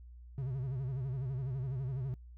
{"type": "tone with vibrato", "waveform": "triangle", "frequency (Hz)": 130.81, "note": "C3", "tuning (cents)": 0, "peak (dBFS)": -32, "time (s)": [0.38, 2.14], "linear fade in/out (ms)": 0, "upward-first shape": "sine", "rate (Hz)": 12, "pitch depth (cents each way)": 120, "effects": ["noise-tail reverb RT60 0.1 s tail -23 dB re dry", "added 60 Hz sine -49 dBFS peak until 2.37 s"]}